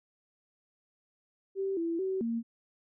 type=tone with pitch steps; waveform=sine; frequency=388.2 / 333.8 / 380 / 230.8 Hz; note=G4 / E4 / F#4 / A#3; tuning=-17 / +22 / +46 / -17 cents; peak=-29 dBFS; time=1.55-2.43 s; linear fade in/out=50 ms; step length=220 ms; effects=none